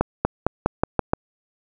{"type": "accelerating click train", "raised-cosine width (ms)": 1, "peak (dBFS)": -3, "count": 7, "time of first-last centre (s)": [0.01, 1.135], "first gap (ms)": 240, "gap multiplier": 0.9, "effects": []}